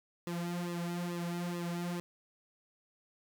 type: tone with flanger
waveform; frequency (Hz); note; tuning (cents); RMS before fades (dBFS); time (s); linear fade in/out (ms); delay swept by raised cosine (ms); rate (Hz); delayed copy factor
sawtooth; 173.6; F3; -10; -37; 0.27-2; 0; 1.3 to 4; 2.3; -0.9
effects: none